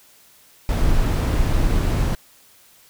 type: noise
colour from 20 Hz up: brown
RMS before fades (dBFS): -18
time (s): 0.69-2.15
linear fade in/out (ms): 0
effects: white hiss -52 dBFS RMS until 2.89 s